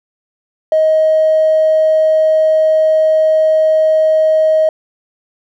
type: tone with tanh clipping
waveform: triangle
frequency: 629 Hz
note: D#5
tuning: 19 cents sharp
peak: -7 dBFS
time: 0.72-4.69 s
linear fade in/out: 2 ms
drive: 1 dB
effects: none